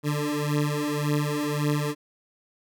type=beating tone pair; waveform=20% pulse; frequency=146.9 / 148.7 Hz; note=D3 / D3; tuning=+1 / +22 cents; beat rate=1.8 Hz; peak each=-22 dBFS; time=0.03-1.95 s; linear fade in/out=50 ms; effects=none